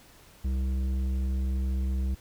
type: tone with tanh clipping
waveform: sine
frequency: 65.41 Hz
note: C2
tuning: in tune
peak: -27 dBFS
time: 0.44-2.15 s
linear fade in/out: 10 ms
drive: 10 dB
effects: pink hiss -55 dBFS RMS until 2.2 s